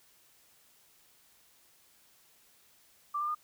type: tone with pitch steps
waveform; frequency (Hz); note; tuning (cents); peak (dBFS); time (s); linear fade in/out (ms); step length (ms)
sine; 1174.7 / 1195.9 / 1217.5; D6 / D6 / D#6; 0 / +31 / -38; -30; 3.14-3.35; 10; 70
effects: white hiss -64 dBFS RMS until 3.43 s